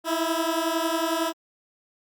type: beating tone pair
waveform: 15% pulse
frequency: 322.6 / 333.6 Hz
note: E4 / E4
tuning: -37 / +21 cents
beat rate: 11 Hz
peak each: -20 dBFS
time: 0.04-1.33 s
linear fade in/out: 50 ms
effects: Opus 48 kbps